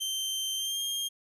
sawtooth tone with pitch glide, 3126 to 3214 Hz, G7 to G7, -6 to +43 cents, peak -27 dBFS, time 0-1.09 s, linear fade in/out 20 ms, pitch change +49 cents, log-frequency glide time 0.55-0.81 s, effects resampled to 32000 Hz

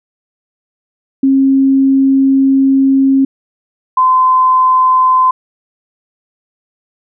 sine tone pair in turn, 270 / 1027.7 Hz, C#4 / C6, -45 / -31 cents, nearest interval octave + major seventh, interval 2314 cents, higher second, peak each -6 dBFS, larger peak neither, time 1.23-3.25 / 3.97-5.31 s, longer first, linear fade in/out 5 ms, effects none

